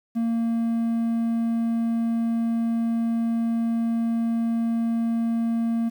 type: tone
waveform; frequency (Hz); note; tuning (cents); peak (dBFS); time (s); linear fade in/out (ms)
triangle; 230; A#3; -23; -19; 0.15-5.9; 20
effects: 9-bit